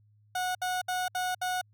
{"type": "tone bursts", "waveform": "30% pulse", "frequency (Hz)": 732, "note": "F#5", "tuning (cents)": -19, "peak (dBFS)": -26, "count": 5, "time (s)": [0.35, 1.614], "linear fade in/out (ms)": 5, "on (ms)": 200, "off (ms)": 66, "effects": ["added 105 Hz sine -60 dBFS peak until 1.73 s"]}